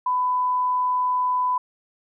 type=tone; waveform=sine; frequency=1000 Hz; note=B5; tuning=21 cents sharp; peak=-19 dBFS; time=0.06-1.58 s; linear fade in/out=5 ms; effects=none